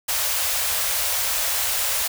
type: band-stop noise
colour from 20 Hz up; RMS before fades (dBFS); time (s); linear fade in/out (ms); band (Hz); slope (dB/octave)
white; -23; 0.08-2.08; 10; 100 to 490; 48
effects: none